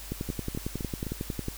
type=two click trains; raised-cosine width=3 ms; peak=-18 / -21 dBFS; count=16 / 4; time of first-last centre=0.12-1.484 / 0.29-1.067 s; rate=11 / 3.86 Hz; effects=added 50 Hz sine -43 dBFS peak until 1.57 s + white hiss -44 dBFS RMS until 1.57 s